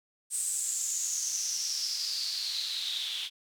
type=noise with band-pass filter sweep; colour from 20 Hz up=white; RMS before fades=-33 dBFS; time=0.3-3.3 s; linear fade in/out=50 ms; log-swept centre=8500 to 3300 Hz; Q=7.5; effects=none